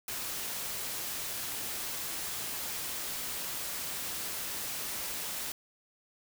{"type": "noise", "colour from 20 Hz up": "white", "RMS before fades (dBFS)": -37, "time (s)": [0.08, 5.52], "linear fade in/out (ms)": 2, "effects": []}